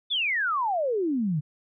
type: exponential sweep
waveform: sine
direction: down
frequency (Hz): 3600 to 140.5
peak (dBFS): -23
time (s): 0.1-1.41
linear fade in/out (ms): 20
effects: none